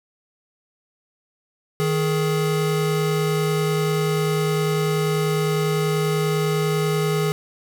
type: tone pair together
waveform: square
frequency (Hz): 156.51 / 419.4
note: D#3 / G#4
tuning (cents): +11 / +17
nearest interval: octave + perfect fourth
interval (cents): 1706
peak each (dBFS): -22 / -23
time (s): 1.8-7.32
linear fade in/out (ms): 0
effects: none